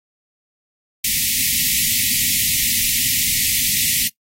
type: band-stop noise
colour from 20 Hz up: white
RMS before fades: -18 dBFS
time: 1.04-4.08 s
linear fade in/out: 5 ms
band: 270 to 1900 Hz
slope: 96 dB/octave
effects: noise-tail reverb RT60 0.1 s tail -18 dB re dry + AAC 48 kbps